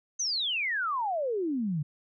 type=exponential sweep; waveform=sine; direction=down; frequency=6360 to 140.5 Hz; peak=-27 dBFS; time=0.19-1.83 s; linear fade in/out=10 ms; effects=none